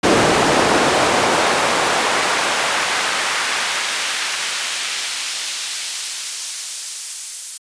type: noise with high-pass filter sweep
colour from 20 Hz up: brown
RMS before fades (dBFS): -19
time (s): 0.03-7.58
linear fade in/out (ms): 10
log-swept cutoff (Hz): 350 to 8600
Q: 0.76
effects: resampled to 22050 Hz